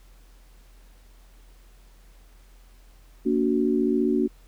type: chord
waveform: sine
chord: Bb augmented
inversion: none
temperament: equal with one note detuned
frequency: 233.1 / 287.8 / 370 Hz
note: Bb3 / D4 / F#4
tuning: 0 / -35 / 0 cents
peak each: -24 dBFS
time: 3.25-4.28 s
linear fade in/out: 20 ms
effects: added 42 Hz sine -49 dBFS peak until 4.47 s + pink hiss -60 dBFS RMS until 4.47 s